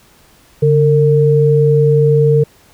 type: tone pair together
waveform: sine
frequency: 143.4 / 455.3 Hz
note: D3 / A#4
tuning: -41 / -41 cents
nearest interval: octave + minor sixth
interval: 2000 cents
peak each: -10 dBFS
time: 0.62-2.44 s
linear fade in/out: 10 ms
effects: pink hiss -48 dBFS RMS until 2.73 s